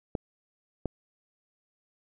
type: clicks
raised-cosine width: 2 ms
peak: -16 dBFS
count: 2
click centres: 0.152 / 0.857 s
effects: none